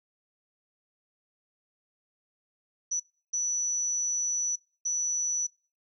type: tone bursts at uneven times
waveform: sine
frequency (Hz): 5930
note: F#8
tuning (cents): +3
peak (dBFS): -26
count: 3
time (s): 2.91-3 / 3.33-4.56 / 4.85-5.47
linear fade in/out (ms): 10
effects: noise-tail reverb RT60 0.4 s tail -25 dB re dry